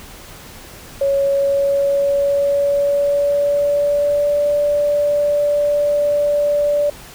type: tone with pitch glide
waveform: sine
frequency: 554.4 to 583 Hz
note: C#5 to D5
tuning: 0 to -13 cents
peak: -13 dBFS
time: 1.01-6.9 s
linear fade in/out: 5 ms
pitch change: +87 cents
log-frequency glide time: 1.16-4.49 s
effects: pink hiss -38 dBFS RMS until 7.14 s